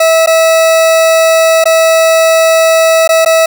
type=tone with dropouts; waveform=40% pulse; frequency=650 Hz; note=E5; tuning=24 cents flat; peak=-4 dBFS; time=0-3.46 s; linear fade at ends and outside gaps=5 ms; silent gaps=0.262-0.272 / 1.641-1.655 / 3.077-3.09 / 3.249-3.259 s; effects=none